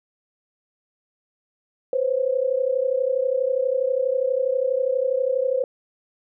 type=tone pair together; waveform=sine; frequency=504 / 536.3 Hz; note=B4 / C5; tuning=+35 / +43 cents; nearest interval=minor second; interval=108 cents; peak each=-22 dBFS; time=1.93-5.64 s; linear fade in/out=2 ms; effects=none